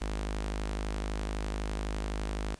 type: tone with notch filter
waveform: sawtooth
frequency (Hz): 51.91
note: G#1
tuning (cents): 0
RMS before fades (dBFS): -34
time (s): 0.01-2.55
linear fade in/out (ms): 5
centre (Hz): 110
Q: 0.93
effects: pink hiss -57 dBFS RMS until 2.59 s + resampled to 22050 Hz